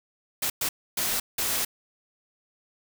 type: noise bursts at uneven times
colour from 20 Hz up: white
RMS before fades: -27 dBFS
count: 4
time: 0.42-0.5 / 0.61-0.69 / 0.97-1.2 / 1.38-1.65 s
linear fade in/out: 5 ms
effects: none